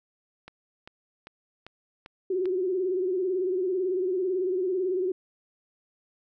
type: click train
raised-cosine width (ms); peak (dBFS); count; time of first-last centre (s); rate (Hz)
0.3; -27; 6; 0.48-2.456; 2.53
type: tone with vibrato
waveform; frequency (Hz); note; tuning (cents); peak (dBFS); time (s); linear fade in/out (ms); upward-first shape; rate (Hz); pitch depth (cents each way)
sine; 370; F#4; 0; -24; 2.3-5.12; 5; sine; 18; 80
effects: none